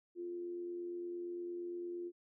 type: tone with amplitude modulation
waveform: sine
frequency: 349.2 Hz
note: F4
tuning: in tune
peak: -38 dBFS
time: 0.15-2.12 s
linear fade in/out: 50 ms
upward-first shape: sine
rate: 88.7 Hz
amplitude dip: 35%
effects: none